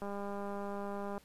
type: click train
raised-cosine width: 1 ms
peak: -28 dBFS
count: 234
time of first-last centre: 0.02-1.179 s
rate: 201 Hz
effects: pink hiss -63 dBFS RMS until 1.24 s + resampled to 32000 Hz